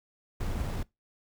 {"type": "noise with sample-and-hold", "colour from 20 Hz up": "brown", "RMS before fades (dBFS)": -32, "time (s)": [0.4, 0.83], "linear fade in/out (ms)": 5, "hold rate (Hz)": 8820, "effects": ["noise-tail reverb RT60 0.2 s tail -23 dB re dry"]}